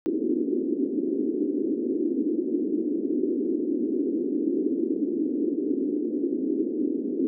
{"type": "band-pass noise", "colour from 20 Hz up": "pink", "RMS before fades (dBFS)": -26, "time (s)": [0.06, 7.27], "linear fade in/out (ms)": 0, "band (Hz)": [260, 380], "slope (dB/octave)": 48, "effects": []}